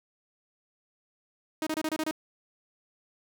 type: tone bursts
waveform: sawtooth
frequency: 312.9 Hz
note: D#4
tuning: 10 cents sharp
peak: -24 dBFS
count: 7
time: 1.62-2.111 s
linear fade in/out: 2 ms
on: 47 ms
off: 27 ms
effects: none